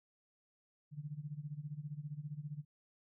sine tone with tremolo, 147.8 Hz, D3, 11 cents sharp, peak -38 dBFS, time 0.91-2.65 s, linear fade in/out 50 ms, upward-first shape sine, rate 15 Hz, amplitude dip 85%, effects none

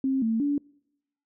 sine tone with pitch steps, 266.7 / 224.6 / 287.1 Hz, C4 / A3 / D4, +33 / +36 / -39 cents, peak -22 dBFS, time 0.04-0.58 s, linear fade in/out 2 ms, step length 180 ms, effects noise-tail reverb RT60 0.8 s tail -26 dB re dry

